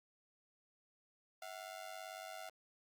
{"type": "ring-modulated tone", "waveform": "sawtooth", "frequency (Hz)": 698.5, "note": "F5", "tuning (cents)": 0, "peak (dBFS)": -40, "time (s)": [1.42, 2.49], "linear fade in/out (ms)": 0, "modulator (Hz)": 49, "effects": ["Opus 48 kbps"]}